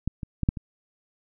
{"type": "clicks", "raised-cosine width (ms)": 5, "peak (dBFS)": [-13, -20, -13, -7, -21], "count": 5, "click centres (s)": [0.076, 0.232, 0.433, 0.489, 0.572], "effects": []}